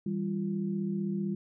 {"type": "tone cluster", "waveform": "sine", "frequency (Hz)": [160.9, 196.5, 345.6], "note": ["E3", "G3", "F4"], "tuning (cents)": [-42, 4, -18], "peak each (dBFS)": [-38, -30, -38], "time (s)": [0.06, 1.35], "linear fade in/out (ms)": 5, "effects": []}